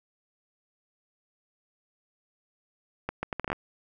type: accelerating click train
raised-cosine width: 0.5 ms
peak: -15 dBFS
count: 9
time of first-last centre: 3.09-3.53 s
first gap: 140 ms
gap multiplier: 0.7
effects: none